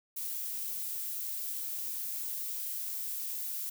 violet noise, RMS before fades -37 dBFS, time 0.16-3.7 s, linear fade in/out 10 ms, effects none

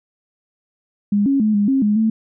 sine tone with pitch steps, 204.2 / 275.3 / 214.5 / 204.4 / 268.9 / 208.9 / 221.1 Hz, G#3 / C#4 / A3 / G#3 / C4 / G#3 / A3, -29 / -12 / -44 / -27 / +47 / +10 / +9 cents, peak -13 dBFS, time 1.12-2.1 s, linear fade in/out 5 ms, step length 140 ms, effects none

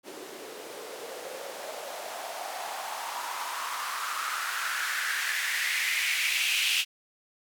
blue noise with band-pass filter sweep, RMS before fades -32 dBFS, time 0.03-6.85 s, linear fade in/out 50 ms, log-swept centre 350 to 2800 Hz, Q 3.9, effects none

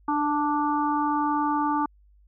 harmonic tone with a mistuned harmonic, 293.8 Hz, D4, 1 cent sharp, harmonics 1 / 3 / 4 / 5, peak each -26 / -25 / -28 / -39 dBFS, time 0.08-1.86 s, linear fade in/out 5 ms, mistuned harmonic 1, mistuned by +16 cents, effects added 50 Hz sine -54 dBFS peak until 2.27 s

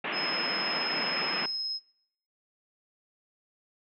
white band-pass noise, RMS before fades -33 dBFS, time 0.04-1.46 s, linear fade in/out 5 ms, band 160 to 2900 Hz, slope 48 dB/octave
sine tone with tremolo, 5140 Hz, E8, 45 cents flat, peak -29 dBFS, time 0.12-1.8 s, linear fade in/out 50 ms, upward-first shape triangle, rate 19 Hz, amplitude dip 25%
effects noise-tail reverb RT60 0.8 s tail -25 dB re dry

